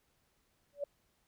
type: tone with exponential growth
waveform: sine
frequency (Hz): 573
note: D5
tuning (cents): -43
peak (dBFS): -30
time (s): 0.73-0.84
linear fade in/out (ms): 5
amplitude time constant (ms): 22
effects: pink hiss -75 dBFS RMS until 1.27 s

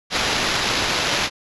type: noise with sample-and-hold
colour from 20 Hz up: violet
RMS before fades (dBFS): -21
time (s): 0.1-1.3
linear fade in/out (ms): 50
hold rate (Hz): 8820
effects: resampled to 24000 Hz

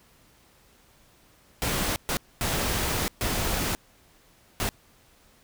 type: noise bursts at uneven times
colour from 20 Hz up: pink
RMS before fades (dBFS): -27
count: 5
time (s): 1.62-1.96 / 2.09-2.17 / 2.41-3.08 / 3.21-3.75 / 4.6-4.69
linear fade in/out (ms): 0
effects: pink hiss -59 dBFS RMS until 5.43 s

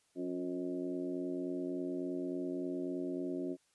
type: harmonic tone with a mistuned harmonic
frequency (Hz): 89.4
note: F2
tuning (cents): +41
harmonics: 2 / 3 / 4 / 5 / 6 / 7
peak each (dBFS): -48 / -38 / -39 / -52 / -51 / -47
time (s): 0.15-3.57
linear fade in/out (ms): 50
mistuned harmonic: 3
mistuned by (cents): +38
effects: white hiss -73 dBFS RMS until 3.74 s + resampled to 24000 Hz

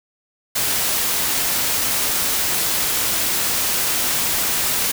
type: noise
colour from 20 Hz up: white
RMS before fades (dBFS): -20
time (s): 0.55-4.92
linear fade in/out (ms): 10
effects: none

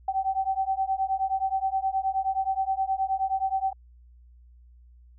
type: beating tone pair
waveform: sine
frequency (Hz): 765 / 774.5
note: G5 / G5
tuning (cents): -42 / -21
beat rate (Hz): 9.5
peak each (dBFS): -27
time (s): 0.08-3.73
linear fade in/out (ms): 5
effects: added 60 Hz sine -50 dBFS peak until 5.18 s

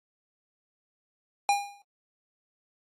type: tone with exponential decay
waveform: square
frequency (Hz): 809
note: G#5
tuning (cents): -46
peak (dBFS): -19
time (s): 1.49-1.82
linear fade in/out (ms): 1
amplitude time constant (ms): 71
effects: low-pass 11000 Hz 12 dB/octave + AAC 32 kbps

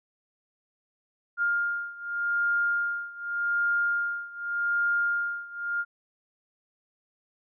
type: beating tone pair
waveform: sine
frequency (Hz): 1407 / 1407.85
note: F6 / F6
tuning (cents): +12 / +14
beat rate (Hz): 0.85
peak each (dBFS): -27 / -29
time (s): 1.37-5.85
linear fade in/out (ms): 50
effects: none

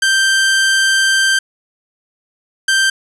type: tone pair in turn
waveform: sawtooth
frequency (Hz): 1568 / 1568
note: G6 / G6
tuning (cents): 0 / 0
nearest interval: unison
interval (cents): 0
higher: neither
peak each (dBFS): -7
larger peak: neither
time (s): 0.02-1.39 / 2.68-2.9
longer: first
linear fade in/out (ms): 5
effects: resampled to 24000 Hz + 8-bit

